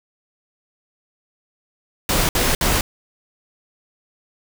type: noise bursts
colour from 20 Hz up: pink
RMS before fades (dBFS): -18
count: 3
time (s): 2.09-2.81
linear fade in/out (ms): 2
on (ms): 200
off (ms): 60
effects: none